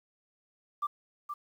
sine tone with echo, 1178 Hz, D6, 5 cents sharp, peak -27 dBFS, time 0.82-0.87 s, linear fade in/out 10 ms, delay 470 ms, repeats 1, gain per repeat -7 dB, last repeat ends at 1.34 s, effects tanh soft clip ceiling -24 dBFS + 10-bit

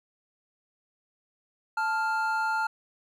triangle tone pair together, 880 / 1396.9 Hz, A5 / F6, 0 / 0 cents, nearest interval minor sixth, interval 800 cents, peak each -26 dBFS, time 1.77-2.67 s, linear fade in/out 5 ms, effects none

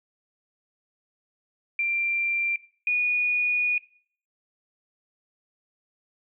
sine tone pair in turn, 2367 / 2457 Hz, D7 / D#7, +13 / -22 cents, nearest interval minor second, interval 65 cents, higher second, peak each -22 / -20 dBFS, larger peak second, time 1.79-2.56 / 2.87-3.78 s, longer second, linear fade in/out 2 ms, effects noise-tail reverb RT60 0.5 s tail -20 dB re dry

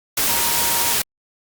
sine tone in noise, 939 Hz, A#5, 12 cents sharp, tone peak -27 dBFS, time 0.29-0.93 s, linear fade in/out 5 ms, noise white, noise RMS -19 dBFS, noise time 0.17-1.02 s, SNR -11 dB, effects Opus 48 kbps

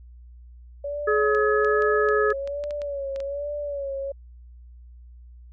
sine tone with vibrato, 566 Hz, C#5, 36 cents sharp, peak -27 dBFS, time 0.84-4.12 s, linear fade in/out 5 ms, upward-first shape sine, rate 1.2 Hz, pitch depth 63 cents each way
harmonic tone, 423.6 Hz, G#4, 34 cents sharp, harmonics 1 / 3 / 4, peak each -20 / -25 / -26 dBFS, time 1.07-2.33 s, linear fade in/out 10 ms
clicks, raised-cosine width 0.2 ms, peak -24 dBFS, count 11, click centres 1.349 / 1.647 / 1.822 / 2.088 / 2.304 / 2.475 / 2.639 / 2.708 / 2.818 / 3.161 / 3.203 s
effects added 60 Hz sine -43 dBFS peak until 5.52 s

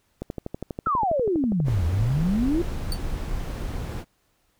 click train, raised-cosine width 2 ms, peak -17 dBFS, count 19, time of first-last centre 0.22-1.683 s, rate 12.3 Hz
sine exponential two-way sweep, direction down then up, 1372 to 78.7 to 357.2 Hz, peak -20 dBFS, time 0.86-2.62 s, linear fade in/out 5 ms, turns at 1.85 s
brown noise, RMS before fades -29 dBFS, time 1.64-4.05 s, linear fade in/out 50 ms
sawtooth tone with exponential decay, 4530 Hz, C#8, 37 cents sharp, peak -23 dBFS, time 2.92-3 s, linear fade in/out 1 ms, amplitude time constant 16 ms
effects pink hiss -68 dBFS RMS until 4.59 s

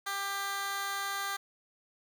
15% pulse tone with high-pass filter, 396.4 Hz, G4, 19 cents sharp, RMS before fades -35 dBFS, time 0.06-1.37 s, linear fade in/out 10 ms, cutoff 1200 Hz, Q 0.9, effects none

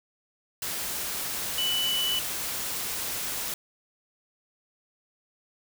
sine tone in noise, 2975 Hz, F#7, 9 cents sharp, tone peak -25 dBFS, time 1.58-2.19 s, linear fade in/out 2 ms, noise white, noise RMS -32 dBFS, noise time 0.62-3.54 s, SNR +4 dB, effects none

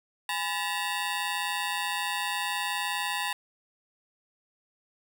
15% pulse ring-modulated tone, 914 Hz, A#5, 34 cents flat, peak -19 dBFS, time 0.29-3.33 s, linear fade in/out 2 ms, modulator 89.7 Hz, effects none

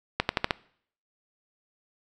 accelerating click train, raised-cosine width 0.3 ms, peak -6 dBFS, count 5, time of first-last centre 0.2-0.508 s, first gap 91 ms, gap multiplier 0.89, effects noise-tail reverb RT60 0.6 s tail -22 dB re dry

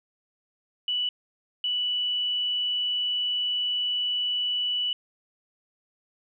sine tone bursts at uneven times, 2960 Hz, F#7, in tune, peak -24 dBFS, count 2, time 0.88-1.09 / 1.64-4.93 s, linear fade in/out 2 ms, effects none

